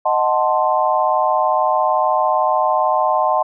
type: chord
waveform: sine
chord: D# diminished seventh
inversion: none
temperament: equal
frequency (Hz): 622.3 / 740 / 880 / 1046.5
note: D#5 / F#5 / A5 / C6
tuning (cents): 0 / 0 / 0 / 0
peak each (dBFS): -19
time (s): 0.05-3.43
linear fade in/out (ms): 10
effects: none